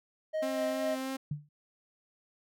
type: tone with tremolo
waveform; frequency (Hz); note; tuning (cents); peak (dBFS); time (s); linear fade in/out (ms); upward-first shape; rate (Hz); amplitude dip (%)
triangle; 626; D#5; +10; -27; 0.33-0.96; 20; sine; 4; 45
type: tone with vibrato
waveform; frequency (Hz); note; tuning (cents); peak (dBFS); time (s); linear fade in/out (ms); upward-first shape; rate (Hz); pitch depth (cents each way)
sawtooth; 264.2; C4; +17; -30; 0.42-1.17; 10; triangle; 3.2; 16
type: tone with exponential decay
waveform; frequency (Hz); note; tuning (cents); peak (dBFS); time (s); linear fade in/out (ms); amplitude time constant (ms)
sine; 147.7; D3; +10; -28; 1.31-1.49; 5; 39
effects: none